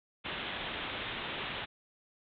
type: low-pass noise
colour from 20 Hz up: white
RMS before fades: -39 dBFS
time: 0.24-1.66 s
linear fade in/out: 20 ms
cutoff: 3700 Hz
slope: 96 dB/octave
effects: none